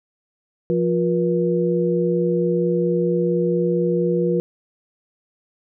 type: tone cluster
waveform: sine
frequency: 173.6 / 356.2 / 480.6 Hz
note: F3 / F4 / B4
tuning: -10 / +34 / -47 cents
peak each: -21 dBFS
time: 0.7-4.4 s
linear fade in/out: 0 ms
effects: none